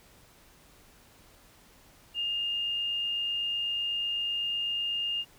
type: tone with amplitude modulation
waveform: sine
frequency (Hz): 2822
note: F7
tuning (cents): +17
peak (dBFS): -27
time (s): 2.14-5.25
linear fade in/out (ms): 50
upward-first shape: sine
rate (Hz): 108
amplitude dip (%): 25
effects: pink hiss -58 dBFS RMS until 5.38 s